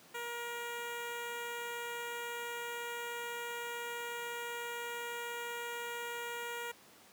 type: tone with notch filter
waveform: 10% pulse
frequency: 474 Hz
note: A#4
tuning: 29 cents sharp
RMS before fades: -41 dBFS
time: 0.14-6.72 s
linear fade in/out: 10 ms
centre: 5000 Hz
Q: 1.4
effects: pink hiss -59 dBFS RMS until 7.12 s + high-pass 200 Hz 12 dB/octave